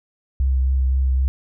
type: tone with vibrato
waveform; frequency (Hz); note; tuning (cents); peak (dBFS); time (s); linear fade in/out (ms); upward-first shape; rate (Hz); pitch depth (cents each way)
sine; 65.6; C2; +5; -15; 0.4-1.28; 0; triangle; 3.8; 24
effects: none